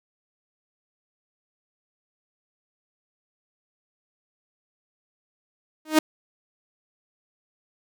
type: tone with exponential growth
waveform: sawtooth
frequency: 311.1 Hz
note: D#4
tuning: in tune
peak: -7 dBFS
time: 5.85-5.99 s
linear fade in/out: 5 ms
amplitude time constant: 29 ms
effects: none